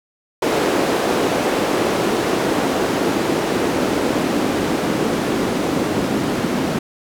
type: noise with band-pass filter sweep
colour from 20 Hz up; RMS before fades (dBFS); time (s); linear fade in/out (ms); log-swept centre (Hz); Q
white; -19; 0.42-6.79; 5; 400 to 240; 1.5
effects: none